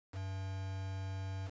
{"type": "tone with quantisation", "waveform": "triangle", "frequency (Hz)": 95.8, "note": "G2", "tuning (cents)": -39, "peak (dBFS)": -36, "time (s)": [0.12, 1.51], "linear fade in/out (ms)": 50, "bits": 8, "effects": ["resampled to 16000 Hz"]}